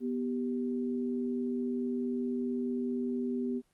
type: tone pair together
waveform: sine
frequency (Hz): 246.2 / 390.8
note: B3 / G4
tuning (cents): -5 / -5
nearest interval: minor sixth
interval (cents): 800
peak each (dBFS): -31 / -36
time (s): 0-3.62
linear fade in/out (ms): 50
effects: pink hiss -72 dBFS RMS until 3.73 s + Opus 32 kbps